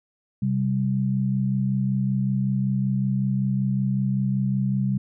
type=tone pair together; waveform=sine; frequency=130.69 / 196 Hz; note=C3 / G3; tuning=-2 / 0 cents; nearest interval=perfect fifth; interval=702 cents; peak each=-23 dBFS; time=0.42-4.98 s; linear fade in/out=5 ms; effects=none